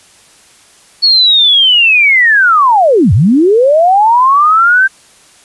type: linear two-way sweep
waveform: sine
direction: down then up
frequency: 4411 to 82.41 to 1581 Hz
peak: -4 dBFS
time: 1.02-4.88 s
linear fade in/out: 20 ms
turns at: 3.13 s
effects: white hiss -43 dBFS RMS until 5.44 s + resampled to 24000 Hz